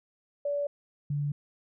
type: tone pair in turn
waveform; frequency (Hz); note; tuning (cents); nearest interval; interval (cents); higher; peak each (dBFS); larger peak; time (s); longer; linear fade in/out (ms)
sine; 575 / 144.92; D5 / D3; -37 / -23; 2 octaves; 2386; first; -27; neither; 0.45-0.67 / 1.1-1.32; neither; 5
effects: none